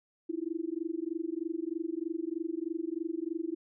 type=tone with amplitude modulation; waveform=sine; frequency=329.6 Hz; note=E4; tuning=in tune; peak=-28 dBFS; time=0.29-3.55 s; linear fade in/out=10 ms; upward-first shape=sine; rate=23.2 Hz; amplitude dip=100%; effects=none